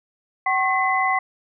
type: tone cluster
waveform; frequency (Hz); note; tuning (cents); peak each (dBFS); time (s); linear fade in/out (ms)
sine; 760 / 1085 / 2023; F#5 / C#6 / B6; +46 / -37 / +41; -22; 0.46-1.19; 5
effects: none